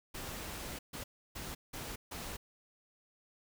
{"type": "noise bursts at uneven times", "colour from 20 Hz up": "pink", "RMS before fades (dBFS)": -43, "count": 5, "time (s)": [[0.14, 0.79], [0.93, 1.04], [1.35, 1.55], [1.73, 1.96], [2.11, 2.37]], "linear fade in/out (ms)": 10, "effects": []}